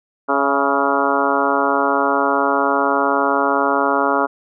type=harmonic tone with a mistuned harmonic; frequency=139.9 Hz; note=C#3; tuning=16 cents sharp; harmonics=2 / 3 / 4 / 5 / 6 / 7 / 8 / 9 / 10; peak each=-23 / -23 / -23 / -23 / -23 / -23 / -23 / -23 / -23 dBFS; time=0.28-4.27 s; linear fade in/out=20 ms; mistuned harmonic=5; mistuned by=-39 cents; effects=none